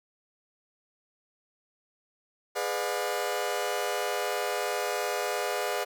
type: chord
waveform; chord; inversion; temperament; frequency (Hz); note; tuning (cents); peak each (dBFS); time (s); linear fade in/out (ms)
sawtooth; G# diminished seventh; none; just; 415.3 / 498.4 / 598 / 717.6; G#4 / B4 / D5 / F5; 0 / +16 / +31 / +47; -30; 2.55-5.85; 20
effects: none